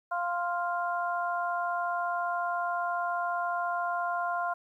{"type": "harmonic tone", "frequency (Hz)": 349.2, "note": "F4", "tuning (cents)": 0, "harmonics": [2, 3, 4], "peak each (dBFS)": [-31, -33, -34], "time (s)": [0.11, 4.54], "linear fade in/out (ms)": 10, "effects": ["11-bit"]}